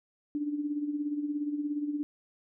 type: tone with tremolo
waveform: sine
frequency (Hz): 293.7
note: D4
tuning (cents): 0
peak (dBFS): -27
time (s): 0.35-2.03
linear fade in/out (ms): 0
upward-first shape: sine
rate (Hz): 17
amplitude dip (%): 60
effects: none